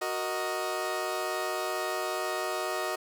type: chord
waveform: 20% pulse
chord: D# minor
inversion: first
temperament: equal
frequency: 370 / 466.2 / 622.3 Hz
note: F#4 / A#4 / D#5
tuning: 0 / 0 / 0 cents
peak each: -29 / -33 / -28 dBFS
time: 0.01-2.96 s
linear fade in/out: 10 ms
effects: none